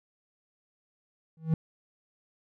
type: tone with exponential growth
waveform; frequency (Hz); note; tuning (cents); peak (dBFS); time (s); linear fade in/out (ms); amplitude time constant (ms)
triangle; 160.5; E3; -46; -16; 1.37-1.54; 2; 36
effects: none